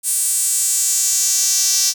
sawtooth tone with high-pass filter sweep, 388.5 Hz, G4, 16 cents flat, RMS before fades -17 dBFS, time 0.03-1.94 s, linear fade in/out 50 ms, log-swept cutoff 8900 to 5700 Hz, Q 3.4, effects none

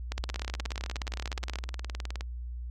two click trains, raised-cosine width 0.2 ms, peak -16 / -20 dBFS, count 25 / 39, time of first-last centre 0.12-1.557 / 0.24-2.209 s, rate 16.7 / 19.3 Hz, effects added 60 Hz sine -35 dBFS peak until 2.7 s + AAC 64 kbps

